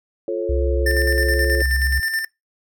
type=chord; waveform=sine; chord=F augmented; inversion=none; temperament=just; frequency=349.2 / 436.5 / 545.7 Hz; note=F4 / A4 / C#5; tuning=0 / -14 / -27 cents; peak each=-25 dBFS; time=0.28-1.62 s; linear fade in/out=2 ms
type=tone with vibrato; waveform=sine; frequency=66.3 Hz; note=C2; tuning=23 cents sharp; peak=-18 dBFS; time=0.49-2 s; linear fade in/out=5 ms; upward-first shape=square; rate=2.3 Hz; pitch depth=10 cents each way
type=tone with tremolo; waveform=square; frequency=1791 Hz; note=A6; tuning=30 cents sharp; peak=-19 dBFS; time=0.86-2.25 s; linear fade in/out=5 ms; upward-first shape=square; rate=9.4 Hz; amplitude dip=45%
effects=noise-tail reverb RT60 0.2 s tail -24 dB re dry